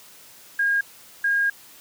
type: tone bursts at uneven times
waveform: sine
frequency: 1625 Hz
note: G#6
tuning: 38 cents flat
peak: -18 dBFS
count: 2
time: 0.59-0.81 / 1.24-1.5 s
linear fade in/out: 5 ms
effects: white hiss -48 dBFS RMS until 1.8 s + high-pass 80 Hz 12 dB/octave